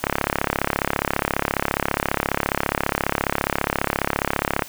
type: click train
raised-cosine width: 0.5 ms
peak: -3 dBFS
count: 160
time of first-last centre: 0.04-4.622 s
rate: 34.7 Hz
effects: white hiss -40 dBFS RMS until 4.68 s